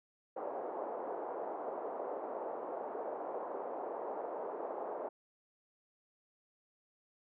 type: band-pass noise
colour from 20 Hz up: pink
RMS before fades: -41 dBFS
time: 0.36-5.09 s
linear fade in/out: 10 ms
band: 410 to 880 Hz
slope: 24 dB/octave
effects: none